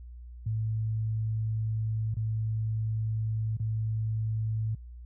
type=tone with dropouts; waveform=sine; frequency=110 Hz; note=A2; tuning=in tune; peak=-27 dBFS; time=0.46-4.75 s; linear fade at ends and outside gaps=5 ms; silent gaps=2.143-2.167 / 3.57-3.598 s; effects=added 60 Hz sine -42 dBFS peak until 5.05 s